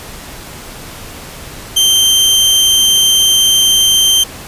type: tone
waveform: sawtooth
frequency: 3136 Hz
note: G7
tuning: in tune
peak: -4 dBFS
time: 1.76-4.24 s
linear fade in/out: 10 ms
effects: pink hiss -30 dBFS RMS until 4.47 s + resampled to 32000 Hz